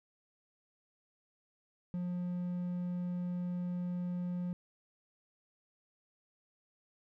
triangle tone, 177.8 Hz, F3, 31 cents sharp, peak -32 dBFS, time 1.94-4.53 s, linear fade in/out 0 ms, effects none

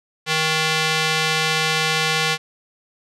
square tone with band-pass filter, 157.6 Hz, D#3, 23 cents sharp, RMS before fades -20 dBFS, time 0.26-2.38 s, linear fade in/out 50 ms, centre 3200 Hz, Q 0.9, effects resampled to 32000 Hz

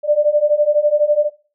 sine beating tone pair, 587 / 599 Hz, D5 / D5, -1 / +34 cents, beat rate 12 Hz, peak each -15 / -14 dBFS, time 0.03-1.3 s, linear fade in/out 50 ms, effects noise-tail reverb RT60 0.4 s tail -19 dB re dry

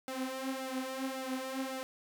sawtooth tone with flanger, 262.7 Hz, C4, 7 cents sharp, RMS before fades -38 dBFS, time 0.08-1.83 s, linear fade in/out 0 ms, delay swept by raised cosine 1.4 to 6 ms, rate 1.8 Hz, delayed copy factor +0.75, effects none

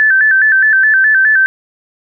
sine tone with vibrato, 1644 Hz, G#6, 18 cents flat, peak -6 dBFS, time 0-1.46 s, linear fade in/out 0 ms, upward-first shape square, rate 4.8 Hz, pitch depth 99 cents each way, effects none

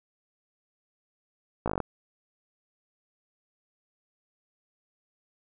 slowing click train, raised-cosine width 1 ms, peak -14 dBFS, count 8, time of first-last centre 1.66-1.803 s, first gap 17 ms, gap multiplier 1.06, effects none

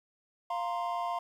triangle chord, F suspended fourth, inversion none, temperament just, 698.5 / 931.3 / 1047.7 Hz, F5 / Bb5 / C6, 0 / -2 / +2 cents, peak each -32 / -35 / -34 dBFS, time 0.5-1.19 s, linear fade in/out 5 ms, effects 11-bit

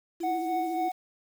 sine tone with vibrato, 330 Hz, E4, 2 cents sharp, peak -31 dBFS, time 0.2-0.89 s, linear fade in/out 10 ms, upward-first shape sine, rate 14 Hz, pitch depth 56 cents each way
triangle tone with tremolo, 740 Hz, F#5, in tune, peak -24 dBFS, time 0.23-0.92 s, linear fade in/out 10 ms, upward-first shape sine, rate 3.7 Hz, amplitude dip 50%
effects 8-bit

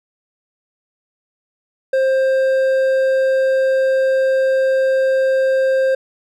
triangle tone with hard clipping, 529 Hz, C5, 19 cents sharp, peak -14 dBFS, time 1.93-5.95 s, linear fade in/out 5 ms, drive 9 dB, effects none

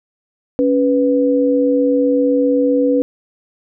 sine tone pair together, 278.4 / 493.9 Hz, C#4 / B4, +8 / 0 cents, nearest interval minor seventh, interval 992 cents, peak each -14 dBFS, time 0.59-3.02 s, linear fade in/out 0 ms, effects none

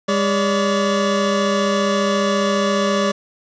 25% pulse tone pair together, 202.4 / 572.5 Hz, G#3 / D5, -44 / -44 cents, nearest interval octave + tritone, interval 1800 cents, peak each -15 dBFS, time 0.08-3.12 s, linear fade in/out 10 ms, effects resampled to 16000 Hz + 7-bit

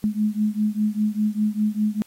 sine beating tone pair, 210 / 215 Hz, G#3 / A3, +19 / -40 cents, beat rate 5 Hz, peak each -22 / -23 dBFS, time 0.04-2.02 s, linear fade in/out 0 ms, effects white hiss -54 dBFS RMS until 2.06 s + AAC 48 kbps

